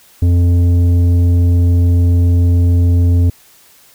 sine tone with tanh clipping, 87.31 Hz, F2, in tune, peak -9 dBFS, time 0.22-3.3 s, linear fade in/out 5 ms, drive 9 dB, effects white hiss -46 dBFS RMS until 3.94 s

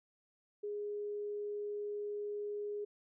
sine tone, 413.7 Hz, G#4, 7 cents flat, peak -37 dBFS, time 0.63-2.85 s, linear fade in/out 10 ms, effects none

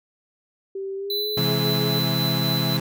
sine tone with pitch glide, 388.8 to 421.5 Hz, G4 to G#4, -14 to +26 cents, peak -27 dBFS, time 0.75-1.99 s, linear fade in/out 5 ms, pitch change +140 cents, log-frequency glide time 0.96-1.29 s
square tone with tremolo, 4000 Hz, B7, 21 cents sharp, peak -24 dBFS, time 1.1-2.77 s, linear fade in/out 2 ms, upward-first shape sine, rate 3.7 Hz, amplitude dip 30%
35% pulse chord, C augmented, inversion none, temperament equal, 130.81 / 164.81 / 207.7 Hz, C3 / E3 / G#3, 0 / 0 / 0 cents, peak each -23 / -24 / -28 dBFS, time 1.37-2.8 s, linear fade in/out 5 ms
effects none

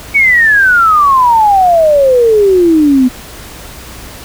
sine exponential sweep, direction down, 2272 to 246.9 Hz, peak -4 dBFS, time 0.14-3.09 s, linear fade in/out 20 ms, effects added 60 Hz sine -34 dBFS peak until 4.24 s + pink hiss -30 dBFS RMS until 4.24 s

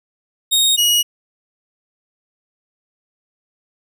sawtooth tone pair in turn, 3729 / 2899 Hz, A#7 / F#7, 0 / -36 cents, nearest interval major third, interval 436 cents, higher first, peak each -9 dBFS, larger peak neither, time 0.51-0.77 / 0.77-1.03 s, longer neither, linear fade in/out 20 ms, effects none

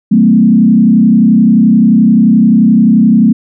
sine tone with frequency modulation, 220 Hz, A3, in tune, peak -3 dBFS, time 0.11-3.33 s, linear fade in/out 10 ms, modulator 31.5 Hz, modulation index 1.2, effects none

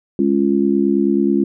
sine chord, Db major, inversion second, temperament just, 207.9 / 277.2 / 346.5 Hz, Ab3 / Db4 / F4, +2 / 0 / -14 cents, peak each -17 dBFS, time 0.19-1.44 s, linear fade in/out 2 ms, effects none

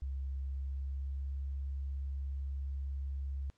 sine tone with pitch glide, 67.5 to 68.52 Hz, C#2 to C#2, -45 to -19 cents, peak -35 dBFS, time 0.02-3.5 s, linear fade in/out 0 ms, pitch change +26 cents, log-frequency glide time 0.34-1.36 s, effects pink hiss -75 dBFS RMS until 3.57 s + low-pass 7000 Hz 12 dB/octave

